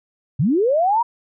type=linear sweep; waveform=sine; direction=up; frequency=113.3 to 970 Hz; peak=-14 dBFS; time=0.39-1.03 s; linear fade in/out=10 ms; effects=none